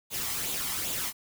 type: noise with flanger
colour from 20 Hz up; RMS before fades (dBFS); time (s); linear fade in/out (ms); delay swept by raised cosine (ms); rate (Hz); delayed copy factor
white; -32; 0.1-1.13; 50; 0.27 to 0.99; 2.5; +0.5
effects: none